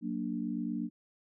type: chord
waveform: sine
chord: Gb augmented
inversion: none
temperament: equal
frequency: 185 / 233.1 / 293.7 Hz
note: Gb3 / Bb3 / D4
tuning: 0 / 0 / 0 cents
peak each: -38 / -35 / -37 dBFS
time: 0.01-0.9 s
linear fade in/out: 50 ms
effects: none